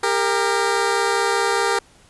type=tone pair together; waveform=15% pulse; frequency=399.4 / 464.3 Hz; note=G4 / A#4; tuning=+32 / -7 cents; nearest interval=minor third; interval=261 cents; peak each=-14 dBFS; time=0.03-1.79 s; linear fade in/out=5 ms; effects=pink hiss -52 dBFS RMS until 2.09 s + resampled to 24000 Hz